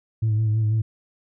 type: tone with vibrato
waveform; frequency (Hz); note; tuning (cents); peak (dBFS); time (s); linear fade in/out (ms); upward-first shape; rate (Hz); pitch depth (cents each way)
sine; 109; A2; -16; -16; 0.22-0.82; 10; sine; 6.1; 38
effects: tanh soft clip ceiling -16 dBFS